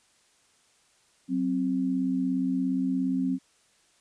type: tone pair together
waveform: sine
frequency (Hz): 186.65 / 263.8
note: F#3 / C4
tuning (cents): +15 / +14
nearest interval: tritone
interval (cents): 599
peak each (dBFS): -30 / -25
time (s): 1.28-3.39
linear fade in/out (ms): 50
effects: white hiss -64 dBFS RMS until 4 s + resampled to 22050 Hz